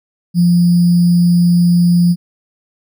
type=tone with sample-and-hold; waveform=sine; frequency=174.1 Hz; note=F3; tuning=5 cents flat; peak=-7 dBFS; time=0.34-2.16 s; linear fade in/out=50 ms; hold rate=4900 Hz; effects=none